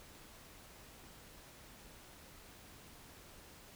silence, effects pink hiss -57 dBFS RMS until 3.75 s

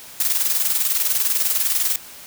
blue noise with tremolo, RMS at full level -18 dBFS, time 0.2-1.96 s, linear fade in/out 2 ms, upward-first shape square, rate 20 Hz, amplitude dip 50%, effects white hiss -40 dBFS RMS until 2.26 s

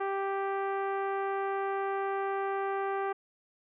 10% pulse tone with low-pass filter, 392 Hz, G4, in tune, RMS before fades -32 dBFS, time 0-3.13 s, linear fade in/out 10 ms, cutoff 1100 Hz, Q 0.66, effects resampled to 8000 Hz

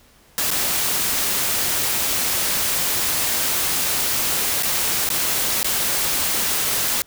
white noise with dropouts, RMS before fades -21 dBFS, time 0.38-7.02 s, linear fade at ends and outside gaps 0 ms, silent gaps 0.505-0.513 / 4.625-4.632 / 5.09-5.102 / 5.63-5.645 s, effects pink hiss -53 dBFS RMS until 7.06 s

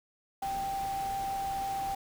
sine tone in noise, 784 Hz, G5, in tune, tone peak -31 dBFS, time 0.42-1.95 s, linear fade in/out 5 ms, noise pink, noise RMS -44 dBFS, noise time 0.42-1.95 s, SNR +10 dB, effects none

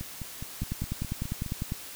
two click trains, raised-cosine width 5 ms, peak -24 / -18 dBFS, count 8 / 12, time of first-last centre 0.01-1.462 / 0.62-1.721 s, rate 4.82 / 9.99 Hz, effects white hiss -43 dBFS RMS until 1.95 s

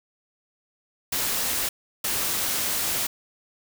white noise bursts at uneven times, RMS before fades -26 dBFS, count 2, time 1.12-1.69 / 2.04-3.07 s, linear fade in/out 5 ms, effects none

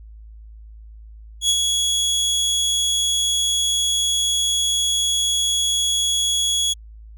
25% pulse tone with ADSR envelope, 3349 Hz, G#7, 14 cents sharp, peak -10 dBFS, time 1.41-6.74 s, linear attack 83 ms, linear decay 52 ms, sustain -4 dB, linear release 17 ms, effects added 54 Hz sine -38 dBFS peak until 7.17 s

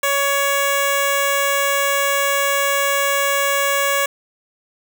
5% pulse tone with notch filter, 560 Hz, C#5, 18 cents sharp, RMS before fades -18 dBFS, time 0.03-4.06 s, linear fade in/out 5 ms, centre 4600 Hz, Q 0.58, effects none

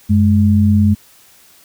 sine tone pair together, 93.54 / 210 Hz, F#2 / G#3, +19 / +19 cents, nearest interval octave + major second, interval 1400 cents, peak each -11 dBFS, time 0.09-0.95 s, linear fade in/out 20 ms, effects white hiss -47 dBFS RMS until 1.64 s

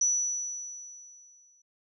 sine tone with exponential decay, 5920 Hz, F#8, in tune, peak -21 dBFS, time 0.01-1.62 s, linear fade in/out 5 ms, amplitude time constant 350 ms, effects none

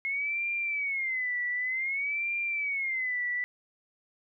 sine tone with vibrato, 2160 Hz, C#7, 45 cents flat, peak -28 dBFS, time 0.05-3.44 s, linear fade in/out 0 ms, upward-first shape sine, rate 0.54 Hz, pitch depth 170 cents each way, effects none

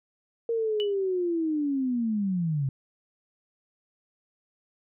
sine linear sweep, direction down, 466.2 to 130.4 Hz, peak -24 dBFS, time 0.49-2.69 s, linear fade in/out 2 ms
sine tone with exponential decay, 2960 Hz, F#7, in tune, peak -27 dBFS, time 0.8-0.94 s, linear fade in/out 0 ms, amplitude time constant 30 ms
effects none

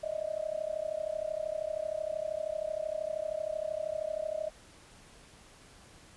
sine tone with amplitude modulation, 624 Hz, D#5, 5 cents sharp, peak -28 dBFS, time 0.03-4.5 s, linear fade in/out 10 ms, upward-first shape sine, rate 32.9 Hz, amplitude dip 95%, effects pink hiss -56 dBFS RMS until 6.16 s + resampled to 24000 Hz

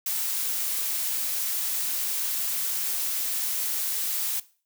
blue noise, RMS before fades -28 dBFS, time 0.06-4.4 s, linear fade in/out 5 ms, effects noise-tail reverb RT60 0.4 s tail -19 dB re dry

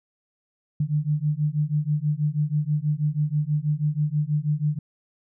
sine beating tone pair, 146.83 / 153.03 Hz, D3 / D#3, 0 / -28 cents, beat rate 6.2 Hz, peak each -24 dBFS, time 0.8-4.79 s, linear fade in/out 5 ms, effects none

